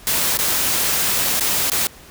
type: noise with dropouts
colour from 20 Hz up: white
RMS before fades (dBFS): -19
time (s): 0.07-1.87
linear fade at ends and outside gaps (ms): 0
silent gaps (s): 0.372-0.389 / 1.397-1.408 / 1.699-1.718
effects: pink hiss -43 dBFS RMS until 2.1 s